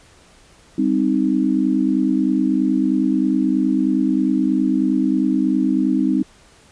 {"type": "chord", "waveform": "sine", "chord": "C minor", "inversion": "second", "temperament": "equal with one note detuned", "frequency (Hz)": [198.5, 261.6, 311.1], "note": ["G3", "C4", "Eb4"], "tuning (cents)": [22, 0, 0], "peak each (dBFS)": [-21, -18, -19], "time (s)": [0.78, 6.23], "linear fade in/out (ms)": 5, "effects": ["pink hiss -50 dBFS RMS until 6.71 s", "resampled to 22050 Hz"]}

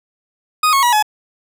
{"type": "tone with pitch steps", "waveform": "40% pulse", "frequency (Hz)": [1244.5, 1096, 965.2, 850], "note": ["D#6", "C#6", "B5", "G#5"], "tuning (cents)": [0, -20, -40, 40], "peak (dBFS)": -10, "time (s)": [0.63, 1.026], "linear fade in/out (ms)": 5, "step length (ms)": 99, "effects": []}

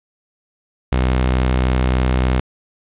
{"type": "tone", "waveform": "sawtooth", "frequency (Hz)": 63.4, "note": "B1", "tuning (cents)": 46, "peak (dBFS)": -10, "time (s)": [0.92, 2.4], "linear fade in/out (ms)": 5, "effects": ["resampled to 8000 Hz", "7-bit"]}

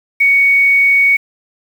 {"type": "tone with quantisation", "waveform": "sine", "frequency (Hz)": 2232, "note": "C#7", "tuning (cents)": 11, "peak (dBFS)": -7, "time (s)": [0.2, 1.17], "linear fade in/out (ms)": 10, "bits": 6, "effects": []}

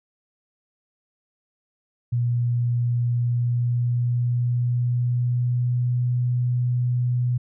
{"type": "tone with pitch glide", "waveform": "sine", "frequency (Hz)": [120.4, 123.21], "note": ["B2", "B2"], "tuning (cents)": [-44, -4], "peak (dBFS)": -19, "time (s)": [2.12, 7.38], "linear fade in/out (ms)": 10, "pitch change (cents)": 40, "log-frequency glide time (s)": [3.1, 6.07], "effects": []}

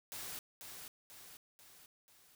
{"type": "noise with echo", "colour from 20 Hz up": "white", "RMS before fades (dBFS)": -45, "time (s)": [0.12, 0.39], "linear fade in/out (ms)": 0, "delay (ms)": 490, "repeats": 4, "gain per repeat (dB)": -5, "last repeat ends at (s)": 2.35, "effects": []}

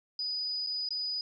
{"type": "tone with dropouts", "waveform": "sine", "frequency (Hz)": 4962, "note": "D#8", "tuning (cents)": -6, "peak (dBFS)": -31, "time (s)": [0.19, 1.21], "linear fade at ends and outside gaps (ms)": 2, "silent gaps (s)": [[0.665, 0.67], [0.889, 0.906]], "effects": []}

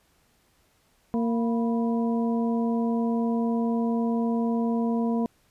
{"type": "harmonic tone with a mistuned harmonic", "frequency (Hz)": 231, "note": "A#3", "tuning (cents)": -16, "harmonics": [1, 2, 3, 4], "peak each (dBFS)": [-23, -31, -35, -37], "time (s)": [1.14, 5.26], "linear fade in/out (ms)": 0, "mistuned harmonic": 4, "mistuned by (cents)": 100, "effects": ["pink hiss -65 dBFS RMS until 5.5 s", "resampled to 32000 Hz"]}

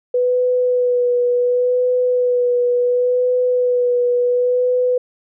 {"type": "tone with vibrato", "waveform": "sine", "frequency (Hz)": 493.9, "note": "B4", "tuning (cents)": 0, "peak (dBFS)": -13, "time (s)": [0.14, 4.98], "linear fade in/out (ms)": 5, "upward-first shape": "sine", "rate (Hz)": 0.7, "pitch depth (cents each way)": 20, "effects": []}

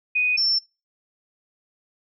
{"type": "tone pair in turn", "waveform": "sine", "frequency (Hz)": [2489, 5385], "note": ["D#7", "E8"], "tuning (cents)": [0, 36], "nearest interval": "octave + minor second", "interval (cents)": 1336, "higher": "second", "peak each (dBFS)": -18, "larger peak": "neither", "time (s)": [[0.15, 0.37], [0.37, 0.59]], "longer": "neither", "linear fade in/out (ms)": 10, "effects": ["noise-tail reverb RT60 0.3 s tail -26 dB re dry"]}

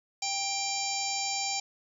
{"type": "harmonic tone with a mistuned harmonic", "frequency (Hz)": 789, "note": "G5", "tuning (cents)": 11, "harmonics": [1, 3, 4, 5, 6, 7, 8, 9], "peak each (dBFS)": [-35, -37, -44, -41, -37, -37, -41, -35], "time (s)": [0.22, 1.6], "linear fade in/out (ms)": 5, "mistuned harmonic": 8, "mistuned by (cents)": 16, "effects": ["10-bit"]}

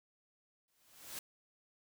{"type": "noise with exponential growth", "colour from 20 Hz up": "white", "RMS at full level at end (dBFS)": -42, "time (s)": [0.68, 1.19], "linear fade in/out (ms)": 2, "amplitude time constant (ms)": 110, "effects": []}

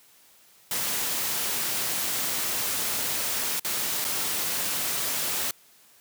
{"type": "noise with dropouts", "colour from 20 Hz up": "white", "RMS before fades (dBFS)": -28, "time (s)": [0.71, 5.51], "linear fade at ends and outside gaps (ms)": 2, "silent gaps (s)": [[3.597, 3.647], [4.045, 4.049]], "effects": ["white hiss -57 dBFS RMS until 6 s", "high-pass 100 Hz 12 dB/octave"]}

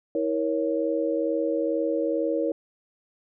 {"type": "tone cluster", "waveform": "sine", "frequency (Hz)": [323.1, 472.8, 555], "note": ["E4", "A#4", "C#5"], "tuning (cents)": [-35, 24, 2], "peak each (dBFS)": -27, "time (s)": [0.15, 2.52], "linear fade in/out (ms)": 2, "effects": []}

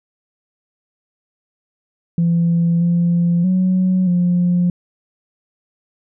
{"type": "tone with pitch steps", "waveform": "sine", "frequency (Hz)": [169.3, 172.1, 185.1, 176.8], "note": ["E3", "F3", "F#3", "F3"], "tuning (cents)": [46, -25, 1, 22], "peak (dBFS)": -11, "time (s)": [2.18, 4.7], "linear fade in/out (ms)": 2, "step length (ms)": 630, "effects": ["tanh soft clip ceiling -9 dBFS"]}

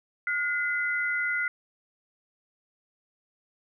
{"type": "tone pair together", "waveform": "sine", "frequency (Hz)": [1435, 2038], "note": ["F6", "C7"], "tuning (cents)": [47, -46], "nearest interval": "tritone", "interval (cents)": 607, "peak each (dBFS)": -28, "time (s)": [0.27, 1.48], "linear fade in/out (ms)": 2, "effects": []}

